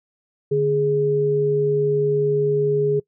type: tone pair together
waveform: sine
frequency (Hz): 146.83 / 415.6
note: D3 / G#4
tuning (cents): 0 / +1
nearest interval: octave + tritone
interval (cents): 1801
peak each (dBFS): -23 / -17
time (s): 0.51-3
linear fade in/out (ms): 10
effects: noise-tail reverb RT60 0.1 s tail -23 dB re dry